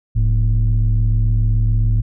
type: tone pair together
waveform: sine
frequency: 41.91 / 108.9 Hz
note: E1 / A2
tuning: +29 / -17 cents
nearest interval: octave + perfect fourth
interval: 1654 cents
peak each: -13 dBFS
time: 0.15-2.02 s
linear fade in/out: 20 ms
effects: tanh soft clip ceiling -9 dBFS